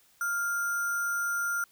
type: tone with sample-and-hold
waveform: sine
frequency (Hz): 1402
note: F6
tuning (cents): +6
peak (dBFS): -27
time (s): 0.21-1.64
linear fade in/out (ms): 2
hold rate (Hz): 7350
effects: white hiss -63 dBFS RMS until 1.71 s